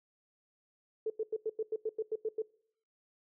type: tone bursts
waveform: sine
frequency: 438.8 Hz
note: A4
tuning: 5 cents flat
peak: -30 dBFS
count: 11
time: 1.06-2.421 s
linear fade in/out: 5 ms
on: 41 ms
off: 91 ms
effects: noise-tail reverb RT60 0.6 s tail -22 dB re dry